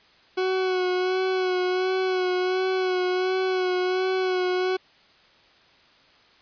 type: tone with vibrato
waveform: 40% pulse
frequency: 370 Hz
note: F#4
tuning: in tune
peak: -21 dBFS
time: 0.37-4.77 s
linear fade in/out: 10 ms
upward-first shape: sine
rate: 1.4 Hz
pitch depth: 27 cents each way
effects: white hiss -56 dBFS RMS until 6.41 s + resampled to 11025 Hz

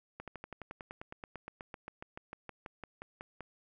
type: slowing click train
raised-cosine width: 0.5 ms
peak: -28 dBFS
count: 26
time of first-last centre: 0.2-3.407 s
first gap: 77 ms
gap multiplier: 1.04
effects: none

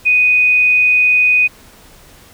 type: tone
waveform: sine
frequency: 2489 Hz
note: D#7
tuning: in tune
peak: -8 dBFS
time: 0.05-1.48 s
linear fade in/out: 20 ms
effects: pink hiss -43 dBFS RMS until 2.33 s

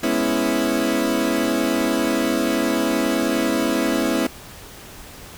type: chord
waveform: 30% pulse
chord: C# minor seventh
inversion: second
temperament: equal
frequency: 207.7 / 246.9 / 277.2 / 329.6 Hz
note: G#3 / B3 / C#4 / E4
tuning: 0 / 0 / 0 / 0 cents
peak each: -25 / -21 / -21 / -20 dBFS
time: 0.03-4.27 s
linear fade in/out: 5 ms
effects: pink hiss -40 dBFS RMS until 5.37 s

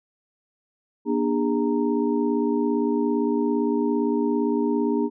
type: tone cluster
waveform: sine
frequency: 240.4 / 298 / 407.4 / 928 Hz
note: B3 / D4 / G#4 / A#5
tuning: -46 / +25 / -33 / -8 cents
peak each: -24 / -24 / -25 / -33 dBFS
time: 1.05-5.1 s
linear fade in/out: 50 ms
effects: none

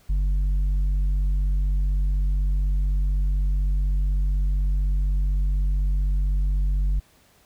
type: tone with tanh clipping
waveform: sine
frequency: 47.94 Hz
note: G1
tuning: 38 cents flat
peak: -20 dBFS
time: 0.09-7 s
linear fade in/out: 10 ms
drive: 5 dB
effects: pink hiss -58 dBFS RMS until 7.45 s

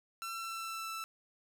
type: tone with pitch glide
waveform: sawtooth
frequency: 1349 to 1325.1 Hz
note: E6 to E6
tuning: +40 to +9 cents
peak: -35 dBFS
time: 0.22-1.04 s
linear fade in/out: 0 ms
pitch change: -31 cents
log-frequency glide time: 0.33-0.91 s
effects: none

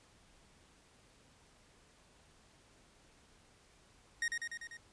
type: tone with echo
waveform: 45% pulse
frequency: 1864.7 Hz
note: A#6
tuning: in tune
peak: -32 dBFS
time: 4.22-4.28 s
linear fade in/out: 2 ms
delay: 98 ms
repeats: 5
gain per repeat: -3 dB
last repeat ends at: 4.77 s
effects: pink hiss -65 dBFS RMS until 4.92 s + resampled to 22050 Hz

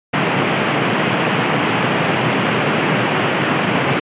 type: band-pass noise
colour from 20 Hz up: pink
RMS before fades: -17 dBFS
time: 0.13-4 s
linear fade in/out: 10 ms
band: 120 to 3100 Hz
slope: 48 dB/octave
effects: resampled to 8000 Hz

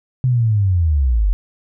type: linear sweep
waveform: sine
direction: down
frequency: 130.3 to 43.84 Hz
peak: -12 dBFS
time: 0.24-1.33 s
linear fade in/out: 0 ms
effects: none

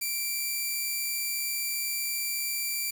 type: tone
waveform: 5% pulse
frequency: 2349 Hz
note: D7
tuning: in tune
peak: -19 dBFS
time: 0.01-2.91 s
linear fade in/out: 10 ms
effects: 8-bit

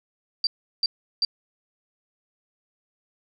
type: tone bursts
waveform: sine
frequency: 4699 Hz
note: D8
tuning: in tune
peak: -19 dBFS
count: 3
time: 0.44-1.25 s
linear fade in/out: 2 ms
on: 30 ms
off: 360 ms
effects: none

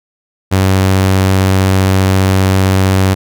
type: tone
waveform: sawtooth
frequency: 95.2 Hz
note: F#2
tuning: 50 cents sharp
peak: -4 dBFS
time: 0.51-3.15 s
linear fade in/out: 20 ms
effects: none

